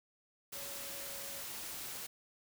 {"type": "tone in noise", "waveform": "sine", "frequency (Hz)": 557, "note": "C#5", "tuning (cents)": 8, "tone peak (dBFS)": -53, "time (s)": [0.55, 1.42], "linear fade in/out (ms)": 10, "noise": "white", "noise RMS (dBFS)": -44, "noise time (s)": [0.52, 2.07], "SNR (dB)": -12, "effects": []}